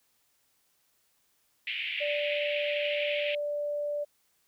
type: band-pass noise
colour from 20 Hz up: white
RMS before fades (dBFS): -34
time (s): 1.67-3.35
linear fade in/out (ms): 2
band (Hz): 2100 to 3000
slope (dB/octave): 48
type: tone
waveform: sine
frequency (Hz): 586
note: D5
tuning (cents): -4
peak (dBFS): -29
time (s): 2-4.05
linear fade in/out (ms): 20
effects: white hiss -71 dBFS RMS until 4.47 s